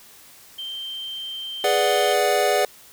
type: tone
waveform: sine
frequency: 3136 Hz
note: G7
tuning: in tune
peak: -29 dBFS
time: 0.58-2.14 s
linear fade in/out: 10 ms
type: chord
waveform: square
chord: G# half-diminished seventh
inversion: none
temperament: equal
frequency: 415.3 / 493.9 / 587.3 / 740 Hz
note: G#4 / B4 / D5 / F#5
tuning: 0 / 0 / 0 / 0 cents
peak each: -24 / -26 / -23 / -23 dBFS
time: 1.64-2.65 s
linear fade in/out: 2 ms
effects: white hiss -48 dBFS RMS until 2.92 s